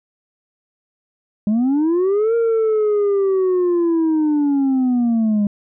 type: linear two-way sweep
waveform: sine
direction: up then down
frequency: 201.9 to 466.2 to 201.9 Hz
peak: -11 dBFS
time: 1.47-5.47 s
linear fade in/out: 2 ms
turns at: 2.35 s
effects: tanh soft clip ceiling -13 dBFS